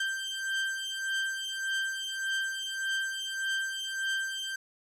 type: beating tone pair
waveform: 30% pulse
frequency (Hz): 1568 / 1569.7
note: G6 / G6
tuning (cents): 0 / +2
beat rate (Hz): 1.7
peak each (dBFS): -31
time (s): 0-4.56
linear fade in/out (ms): 5
effects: low-pass 9000 Hz 12 dB/octave + 10-bit